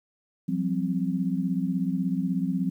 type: chord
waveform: sine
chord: F suspended second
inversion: none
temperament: equal with one note detuned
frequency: 174.61 / 190.97 / 261.6 Hz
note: F3 / G3 / C4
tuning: 0 / -45 / 0 cents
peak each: -28 / -28 / -29 dBFS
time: 0.48-2.7 s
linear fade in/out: 10 ms
effects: 10-bit